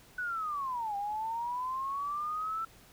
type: linear two-way sweep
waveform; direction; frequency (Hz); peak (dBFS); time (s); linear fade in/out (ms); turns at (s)
sine; down then up; 1500 to 795 to 1337; -32; 0.18-2.65; 5; 0.96
effects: pink hiss -58 dBFS RMS until 2.92 s